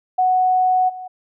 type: tone with level steps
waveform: sine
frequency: 740 Hz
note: F#5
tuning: in tune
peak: -13 / -29 dBFS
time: 0.18-1.08 s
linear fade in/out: 10 ms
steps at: 0.88 s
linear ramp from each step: 20 ms
effects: none